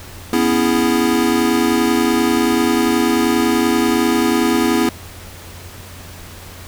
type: chord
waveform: square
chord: C# minor seventh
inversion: third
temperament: equal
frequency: 246.9 / 277.2 / 329.6 / 415.3 Hz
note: B3 / C#4 / E4 / G#4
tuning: 0 / 0 / 0 / 0 cents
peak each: -18 / -22 / -18 / -22 dBFS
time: 0.33-4.89 s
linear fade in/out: 2 ms
effects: added 89 Hz sine -37 dBFS peak until 6.67 s + pink hiss -37 dBFS RMS until 6.67 s